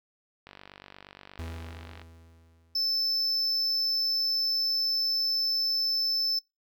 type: click train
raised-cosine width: 0.3 ms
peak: -29 dBFS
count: 76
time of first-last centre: 0.47-2.016 s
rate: 48.5 Hz
type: tone with exponential decay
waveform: 45% pulse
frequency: 82.41 Hz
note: E2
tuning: in tune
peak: -34 dBFS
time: 1.39-3.28 s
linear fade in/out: 0 ms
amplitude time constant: 410 ms
type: tone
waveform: triangle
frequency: 5274 Hz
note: E8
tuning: in tune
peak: -24 dBFS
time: 2.75-6.39 s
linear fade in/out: 5 ms
effects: noise-tail reverb RT60 0.2 s tail -23 dB re dry